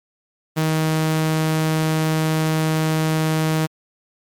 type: tone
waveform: sawtooth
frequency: 157.8 Hz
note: D#3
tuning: 25 cents sharp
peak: -13 dBFS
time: 0.56-3.67 s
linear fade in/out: 20 ms
effects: MP3 96 kbps